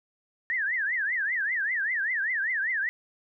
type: tone with vibrato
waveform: sine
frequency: 1800 Hz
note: A6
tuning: 39 cents sharp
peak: -25 dBFS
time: 0.5-2.89 s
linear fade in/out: 0 ms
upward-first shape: triangle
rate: 5.1 Hz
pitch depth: 280 cents each way
effects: none